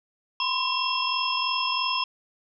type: tone cluster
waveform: sine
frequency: 1006 / 1049 / 2721 / 3269 / 5260 Hz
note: B5 / C6 / F7 / G#7 / E8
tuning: +32 / +4 / -46 / -28 / -5 cents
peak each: -30 dBFS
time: 0.4-2.04 s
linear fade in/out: 2 ms
effects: none